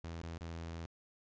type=tone with dropouts; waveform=sawtooth; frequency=83.1 Hz; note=E2; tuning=15 cents sharp; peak=-38 dBFS; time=0.04-0.86 s; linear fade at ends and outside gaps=0 ms; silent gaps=0.216-0.234 / 0.379-0.409 s; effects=resampled to 16000 Hz